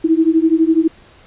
sine beating tone pair, 317.5 / 329.5 Hz, D#4 / E4, +35 / -1 cents, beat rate 12 Hz, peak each -13 dBFS, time 0.04-0.88 s, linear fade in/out 10 ms, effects pink hiss -46 dBFS RMS until 1.26 s + resampled to 8000 Hz

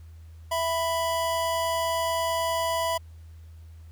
square tone pair together, 661 / 990.4 Hz, E5 / B5, +5 / +5 cents, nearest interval perfect fifth, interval 700 cents, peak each -28 dBFS, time 0.51-2.98 s, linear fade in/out 10 ms, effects added 81 Hz sine -43 dBFS peak until 3.91 s + pink hiss -64 dBFS RMS until 3.91 s

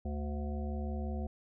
harmonic tone with a mistuned harmonic, 73.42 Hz, D2, in tune, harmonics 1 / 3 / 5 / 7 / 9 / 10, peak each -35 / -40 / -47 / -48 / -50 / -49 dBFS, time 0.05-1.27 s, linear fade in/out 5 ms, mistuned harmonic 9, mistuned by +20 cents, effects none

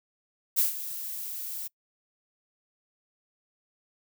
violet noise with ADSR envelope, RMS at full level -22 dBFS, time 0.56-1.68 s, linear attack 25 ms, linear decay 140 ms, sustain -14 dB, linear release 13 ms, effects noise-tail reverb RT60 0.1 s tail -25 dB re dry

